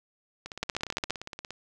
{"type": "two click trains", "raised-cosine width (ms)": 0.2, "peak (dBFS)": [-11, -21], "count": [8, 19], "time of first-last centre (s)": [[0.63, 1.106], [0.46, 1.507]], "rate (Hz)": [14.7, 17.2], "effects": []}